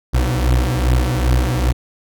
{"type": "beating tone pair", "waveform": "30% pulse", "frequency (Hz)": [61.1, 63.6], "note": ["B1", "C2"], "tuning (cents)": [-18, -48], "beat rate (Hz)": 2.5, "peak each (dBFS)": -14, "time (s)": [0.13, 1.73], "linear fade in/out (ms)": 20, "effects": []}